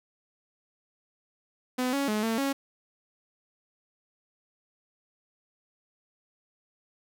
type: tone with pitch steps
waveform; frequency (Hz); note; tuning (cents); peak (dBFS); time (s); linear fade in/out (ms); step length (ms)
sawtooth; 252.5 / 278.7 / 212.8 / 225.3 / 275.5; B3 / C#4 / G#3 / A3 / C#4; +39 / +9 / +42 / +41 / -11; -22; 1.78-2.53; 10; 150
effects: none